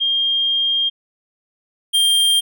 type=tone pair in turn; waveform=sine / square; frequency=3214 / 3194 Hz; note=G7 / G7; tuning=+43 / +32 cents; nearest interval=unison; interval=11 cents; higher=first; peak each=-15 / -13 dBFS; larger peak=second; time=0-0.9 / 1.93-2.41 s; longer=first; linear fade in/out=20 ms; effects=none